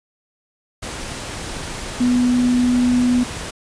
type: tone in noise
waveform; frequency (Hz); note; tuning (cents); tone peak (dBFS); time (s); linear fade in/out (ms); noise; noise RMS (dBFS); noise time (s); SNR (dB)
sine; 246.9; B3; 0; -13; 2-3.24; 10; pink; -29; 0.82-3.51; +13
effects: resampled to 22050 Hz